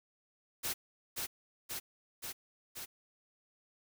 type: noise with echo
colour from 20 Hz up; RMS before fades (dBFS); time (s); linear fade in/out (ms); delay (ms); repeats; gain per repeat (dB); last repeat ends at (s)
white; -36; 0.63-0.74; 20; 530; 4; -2; 2.86
effects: none